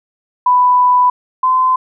sine tone pair in turn, 993 / 1026.8 Hz, B5 / C6, +9 / -33 cents, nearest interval minor second, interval 58 cents, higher second, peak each -7 / -9 dBFS, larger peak first, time 0.46-1.1 / 1.43-1.76 s, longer first, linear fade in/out 5 ms, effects none

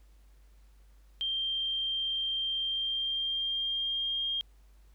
sine tone with pitch glide, 3169 to 3219 Hz, G7 to G7, +18 to +45 cents, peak -29 dBFS, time 1.21-4.41 s, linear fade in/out 0 ms, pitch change +27 cents, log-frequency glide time 2.56-4.25 s, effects added 50 Hz sine -55 dBFS peak until 4.94 s + pink hiss -70 dBFS RMS until 4.94 s

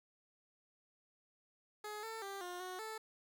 15% pulse tone with pitch steps, 421.6 / 447.1 / 394.3 / 356.5 / 367.5 / 439 Hz, G#4 / A4 / G4 / F4 / F#4 / A4, +26 / +28 / +10 / +36 / -12 / -4 cents, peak -37 dBFS, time 1.84-2.98 s, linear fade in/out 5 ms, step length 190 ms, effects 12-bit

